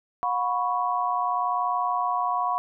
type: chord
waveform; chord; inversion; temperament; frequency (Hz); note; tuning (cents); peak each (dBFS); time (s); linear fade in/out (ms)
sine; F# suspended fourth; none; equal with one note detuned; 721.4 / 987.8 / 1108.7; F#5 / B5 / C#6; -44 / 0 / 0; -27; 0.23-2.58; 0
effects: none